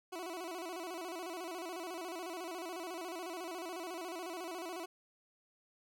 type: tone with vibrato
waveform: 20% pulse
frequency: 348.3 Hz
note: F4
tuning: 5 cents flat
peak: -36 dBFS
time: 0.12-4.86 s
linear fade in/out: 10 ms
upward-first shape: square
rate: 14 Hz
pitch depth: 100 cents each way
effects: none